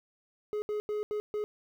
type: tone bursts at uneven times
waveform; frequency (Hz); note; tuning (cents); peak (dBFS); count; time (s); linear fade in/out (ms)
triangle; 420.7; G#4; +22; -28; 5; 0.53-0.62 / 0.69-0.8 / 0.89-1.03 / 1.11-1.2 / 1.34-1.44; 0
effects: 11-bit